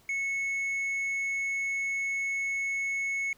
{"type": "tone with tanh clipping", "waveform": "sine", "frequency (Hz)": 2200, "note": "C#7", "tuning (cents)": -14, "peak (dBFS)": -29, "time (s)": [0.09, 3.33], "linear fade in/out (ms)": 2, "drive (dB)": 4, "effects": ["pink hiss -62 dBFS RMS until 3.37 s"]}